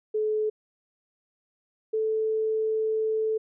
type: tone pair in turn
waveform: sine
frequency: 429.8 / 438.1 Hz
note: A4 / A4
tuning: -41 / -7 cents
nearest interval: unison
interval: 34 cents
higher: second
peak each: -23 dBFS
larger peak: neither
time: 0.14-0.5 / 1.93-3.38 s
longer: second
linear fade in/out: 10 ms
effects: none